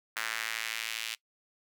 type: tone with high-pass filter sweep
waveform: square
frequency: 56.2 Hz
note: A1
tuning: 37 cents sharp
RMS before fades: -36 dBFS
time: 0.16-1.15 s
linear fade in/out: 5 ms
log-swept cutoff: 1600 to 2800 Hz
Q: 1.8
effects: noise-tail reverb RT60 0.1 s tail -21 dB re dry